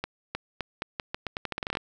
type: accelerating click train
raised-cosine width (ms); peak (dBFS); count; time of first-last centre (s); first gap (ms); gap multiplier
0.3; -14; 17; 0.04-1.771; 310; 0.83
effects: none